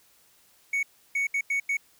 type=tone bursts at uneven times; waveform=triangle; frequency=2226 Hz; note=C#7; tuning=7 cents sharp; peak=-22 dBFS; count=5; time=0.73-0.83 / 1.15-1.27 / 1.34-1.41 / 1.5-1.6 / 1.69-1.77 s; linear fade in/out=5 ms; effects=white hiss -61 dBFS RMS until 1.99 s